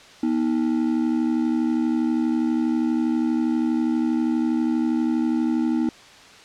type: ring-modulated tone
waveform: triangle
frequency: 279.3 Hz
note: C#4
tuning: 13 cents sharp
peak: -14 dBFS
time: 0.23-5.89 s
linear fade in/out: 2 ms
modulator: 36.2 Hz
effects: white hiss -46 dBFS RMS until 6.44 s + low-pass 5000 Hz 12 dB/octave